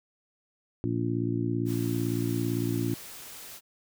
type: harmonic tone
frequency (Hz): 57.8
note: A#1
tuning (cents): -14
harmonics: 2 / 3 / 4 / 5 / 6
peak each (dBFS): -30 / -36 / -35 / -31 / -33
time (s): 0.84-2.94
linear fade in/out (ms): 0
type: noise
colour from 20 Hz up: white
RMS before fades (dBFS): -44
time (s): 1.65-3.61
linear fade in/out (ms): 50
effects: none